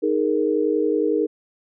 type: chord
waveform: sine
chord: D# suspended fourth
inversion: none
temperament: equal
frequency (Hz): 311.1 / 415.3 / 466.2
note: D#4 / G#4 / A#4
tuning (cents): 0 / 0 / 0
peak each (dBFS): -22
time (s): 0.02-1.27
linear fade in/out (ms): 20
effects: none